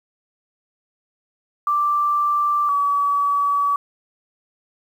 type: tone pair in turn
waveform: sine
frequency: 1174.7 / 1141.3 Hz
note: D6 / D6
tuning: 0 / -50 cents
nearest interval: unison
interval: 50 cents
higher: first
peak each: -16 dBFS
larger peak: neither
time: 1.67-2.69 / 2.69-3.76 s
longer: second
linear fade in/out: 2 ms
effects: 8-bit

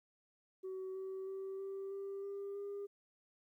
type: tone with pitch steps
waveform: sine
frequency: 377.2 / 381.4 / 385.6 / 389.8 / 394.1 / 398.5 / 402.9 Hz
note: F#4 / G4 / G4 / G4 / G4 / G4 / G4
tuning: +33 / -47 / -28 / -10 / +9 / +28 / +48 cents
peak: -39 dBFS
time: 0.63-2.87 s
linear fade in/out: 20 ms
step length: 320 ms
effects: tanh soft clip ceiling -39 dBFS + 13-bit

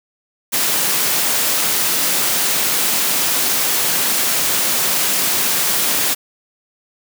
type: high-pass noise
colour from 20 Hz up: white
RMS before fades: -17 dBFS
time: 0.52-6.15 s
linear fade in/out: 20 ms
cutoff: 130 Hz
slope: 24 dB/octave
effects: none

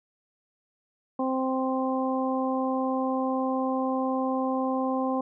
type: harmonic tone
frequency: 261.5 Hz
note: C4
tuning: 1 cent flat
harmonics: 1 / 2 / 3 / 4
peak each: -27 / -30 / -32 / -33 dBFS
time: 1.19-5.21 s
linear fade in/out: 5 ms
effects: none

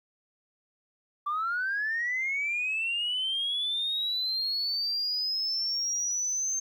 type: linear sweep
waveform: sine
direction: up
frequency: 1156 to 6340 Hz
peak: -26 dBFS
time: 1.26-6.6 s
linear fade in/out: 10 ms
effects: tanh soft clip ceiling -23 dBFS + 11-bit

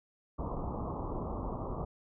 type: low-pass noise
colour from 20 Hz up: pink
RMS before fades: -37 dBFS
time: 0.38-1.85 s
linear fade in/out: 10 ms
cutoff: 1200 Hz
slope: 96 dB/octave
effects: none

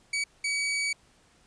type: tone bursts at uneven times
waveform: sawtooth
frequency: 2272 Hz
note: C#7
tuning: 42 cents sharp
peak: -23 dBFS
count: 2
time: 0.13-0.24 / 0.44-0.93 s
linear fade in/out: 5 ms
effects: pink hiss -62 dBFS RMS until 1.46 s + resampled to 22050 Hz

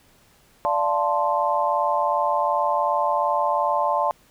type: chord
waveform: sine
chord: D minor seventh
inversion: none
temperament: equal with one note detuned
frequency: 587.3 / 690 / 880 / 1046.5 Hz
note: D5 / F5 / A5 / C6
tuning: 0 / -21 / 0 / 0 cents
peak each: -25 / -26 / -23 / -24 dBFS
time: 0.65-4.11 s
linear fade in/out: 0 ms
effects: pink hiss -57 dBFS RMS until 4.3 s

